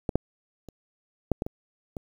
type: clicks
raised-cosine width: 2 ms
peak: -13 / -8 / -29 / -8 / -14 / -19 / -21 dBFS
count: 7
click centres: 0.092 / 0.156 / 0.687 / 1.317 / 1.421 / 1.465 / 1.968 s
effects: 8-bit